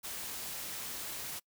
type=noise; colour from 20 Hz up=white; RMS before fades=-41 dBFS; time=0.03-1.4 s; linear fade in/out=20 ms; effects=noise-tail reverb RT60 0.1 s tail -25 dB re dry